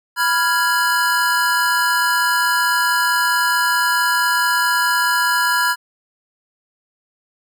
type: chord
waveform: square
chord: F diminished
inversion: second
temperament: equal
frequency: 987.8 / 1396.9 / 1661.2 Hz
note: Cb6 / F6 / Ab6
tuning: 0 / 0 / 0 cents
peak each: -20 dBFS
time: 0.16-5.76 s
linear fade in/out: 50 ms
effects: none